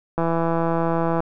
click train, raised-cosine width 1 ms, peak -9 dBFS, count 171, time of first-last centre 0.18-1.204 s, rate 166 Hz, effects none

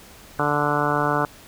harmonic tone, 146.83 Hz, D3, in tune, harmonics 1 / 2 / 3 / 4 / 5 / 6 / 7 / 8 / 9 / 10, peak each -28 / -28 / -28 / -28 / -28 / -28 / -28 / -28 / -28 / -28 dBFS, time 0.39-1.25 s, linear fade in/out 2 ms, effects pink hiss -46 dBFS RMS until 1.47 s

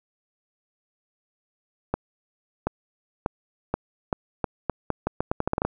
accelerating click train, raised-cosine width 1 ms, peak -9 dBFS, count 17, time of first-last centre 1.94-5.65 s, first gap 730 ms, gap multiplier 0.81, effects none

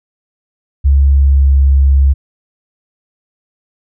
sine tone with pitch glide, 69.3 to 68.46 Hz, C#2 to C#2, 0 to -21 cents, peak -5 dBFS, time 0.84-2.14 s, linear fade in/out 20 ms, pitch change -21 cents, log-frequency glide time 1.08-1.55 s, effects none

